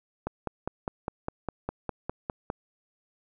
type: click train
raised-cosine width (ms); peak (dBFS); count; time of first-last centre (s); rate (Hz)
1; -16; 12; 0.27-2.501; 4.93
effects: none